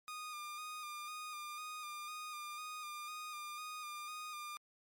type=tone with vibrato; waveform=sawtooth; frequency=1219 Hz; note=D#6; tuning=36 cents flat; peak=-40 dBFS; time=0.08-4.57 s; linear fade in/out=0 ms; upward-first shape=square; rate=2 Hz; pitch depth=26 cents each way; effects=MP3 64 kbps